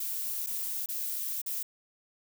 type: noise with dropouts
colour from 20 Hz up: violet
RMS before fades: -34 dBFS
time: 0-1.63 s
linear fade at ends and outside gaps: 5 ms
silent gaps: 0.464-0.469 / 0.86-0.887 / 1.417-1.461 s
effects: none